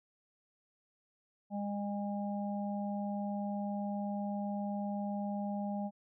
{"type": "harmonic tone", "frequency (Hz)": 203.1, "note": "G#3", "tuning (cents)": -38, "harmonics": [1, 3, 4], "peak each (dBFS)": [-35, -43, -42], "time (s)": [1.5, 5.91], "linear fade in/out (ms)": 50, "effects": []}